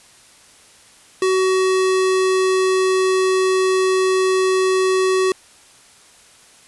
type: tone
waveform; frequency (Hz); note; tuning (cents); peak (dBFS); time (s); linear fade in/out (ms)
square; 375.9; F#4; +27; -15; 1.22-5.32; 2
effects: white hiss -48 dBFS RMS until 6.67 s + resampled to 24000 Hz